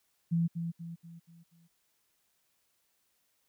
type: tone with echo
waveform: sine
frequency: 167.8 Hz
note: E3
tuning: 31 cents sharp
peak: -25 dBFS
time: 0.31-0.48 s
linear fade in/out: 20 ms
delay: 240 ms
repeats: 5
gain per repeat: -7 dB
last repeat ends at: 1.68 s
effects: white hiss -75 dBFS RMS until 3.48 s